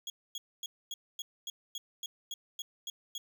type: tone bursts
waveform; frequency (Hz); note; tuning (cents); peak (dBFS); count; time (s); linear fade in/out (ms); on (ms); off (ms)
30% pulse; 3322; G#7; 0; -34; 12; 0.07-3.18; 2; 30; 250
effects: none